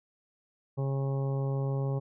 harmonic tone, 136.4 Hz, C#3, 28 cents flat, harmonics 1 / 2 / 3 / 4 / 5 / 6 / 7 / 8, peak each -28 / -43 / -38 / -40 / -52 / -46 / -53 / -50 dBFS, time 0.77-2 s, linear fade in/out 20 ms, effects none

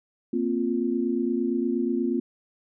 sine chord, Bb suspended second, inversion none, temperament equal, 233.1 / 261.6 / 349.2 Hz, Bb3 / C4 / F4, 0 / 0 / 0 cents, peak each -27 dBFS, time 0.33-2.2 s, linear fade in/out 5 ms, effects none

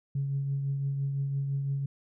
sine tone with tremolo, 138.59 Hz, C#3, in tune, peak -25 dBFS, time 0.15-1.86 s, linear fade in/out 5 ms, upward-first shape triangle, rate 5.9 Hz, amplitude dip 40%, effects tanh soft clip ceiling -22 dBFS

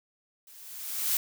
blue noise with level ramp, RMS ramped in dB -53 to -25 dBFS, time 0.47-1.17 s, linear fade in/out 2 ms, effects none

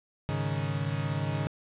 40% pulse chord, Ab suspended fourth, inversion none, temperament equal, 103.83 / 138.59 / 155.56 Hz, Ab2 / Db3 / Eb3, 0 / 0 / 0 cents, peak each -33 / -31 / -32 dBFS, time 0.29-1.47 s, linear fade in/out 0 ms, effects resampled to 8000 Hz + 10-bit

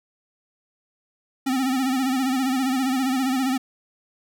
square tone with vibrato, 261.6 Hz, C4, in tune, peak -21 dBFS, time 1.46-3.58 s, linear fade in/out 10 ms, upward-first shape sine, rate 15 Hz, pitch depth 71 cents each way, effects none

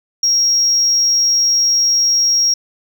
sine tone, 5600 Hz, F8, 4 cents sharp, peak -9 dBFS, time 0.23-2.54 s, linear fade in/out 5 ms, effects tanh soft clip ceiling -8 dBFS + 8-bit

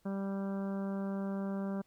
harmonic tone, 196 Hz, G3, in tune, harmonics 1 / 2 / 3 / 4 / 5 / 6 / 7 / 8, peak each -34 / -44 / -44 / -52 / -52 / -54 / -55 / -57 dBFS, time 0.05-1.82 s, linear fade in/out 10 ms, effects pink hiss -72 dBFS RMS until 1.86 s

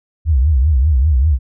sine tone with vibrato, 70.6 Hz, C#2, 32 cents sharp, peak -9 dBFS, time 0.25-1.39 s, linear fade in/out 50 ms, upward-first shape triangle, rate 5.1 Hz, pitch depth 290 cents each way, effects none

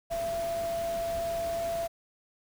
sine tone in noise, 673 Hz, E5, 36 cents sharp, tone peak -29 dBFS, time 0.1-1.88 s, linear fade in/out 20 ms, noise pink, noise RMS -42 dBFS, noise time 0.1-1.88 s, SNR +10 dB, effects none

